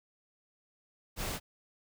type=noise; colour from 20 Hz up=pink; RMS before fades=-36 dBFS; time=1.16-1.4 s; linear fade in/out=50 ms; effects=none